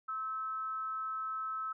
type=tone with amplitude modulation; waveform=sine; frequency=1300 Hz; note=E6; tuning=24 cents flat; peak=-33 dBFS; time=0.08-1.73 s; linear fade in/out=10 ms; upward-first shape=sine; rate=243 Hz; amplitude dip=40%; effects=none